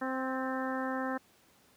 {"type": "harmonic tone with a mistuned harmonic", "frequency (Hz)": 261.6, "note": "C4", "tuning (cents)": 0, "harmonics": [1, 2, 3, 4, 5, 6, 7], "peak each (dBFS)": [-35, -38, -40, -41, -42, -43, -43], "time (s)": [0.01, 1.18], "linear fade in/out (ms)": 10, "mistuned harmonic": 7, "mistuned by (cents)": -26, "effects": ["pink hiss -64 dBFS RMS until 1.76 s", "high-pass 100 Hz 12 dB/octave"]}